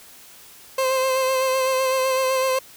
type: tone with vibrato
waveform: 30% pulse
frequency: 523.3 Hz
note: C5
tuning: in tune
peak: -16 dBFS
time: 0.78-2.59 s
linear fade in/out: 5 ms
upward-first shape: sine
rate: 7.9 Hz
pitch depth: 25 cents each way
effects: white hiss -46 dBFS RMS until 2.76 s